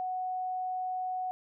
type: tone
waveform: sine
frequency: 740 Hz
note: F#5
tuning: in tune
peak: -31 dBFS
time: 0-1.31 s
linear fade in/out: 0 ms
effects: none